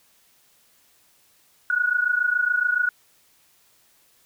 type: tone pair together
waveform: sine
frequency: 1452.9 / 1480 Hz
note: F#6 / F#6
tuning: -32 / 0 cents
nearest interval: unison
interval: 32 cents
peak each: -21 / -23 dBFS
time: 1.7-2.89 s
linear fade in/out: 2 ms
effects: white hiss -60 dBFS RMS until 4.25 s